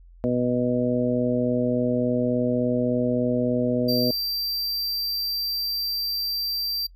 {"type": "harmonic tone", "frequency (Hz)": 123.47, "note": "B2", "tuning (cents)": 0, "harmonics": [1, 2, 3, 4, 5], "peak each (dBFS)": [-30, -23, -31, -26, -28], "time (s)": [0.24, 4.11], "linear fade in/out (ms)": 0}
{"type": "tone", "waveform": "square", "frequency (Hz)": 4699, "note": "D8", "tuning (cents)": 0, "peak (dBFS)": -25, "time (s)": [3.88, 6.87], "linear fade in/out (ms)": 10}
{"effects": ["noise-tail reverb RT60 0.1 s tail -24 dB re dry", "added 43 Hz sine -46 dBFS peak until 6.95 s"]}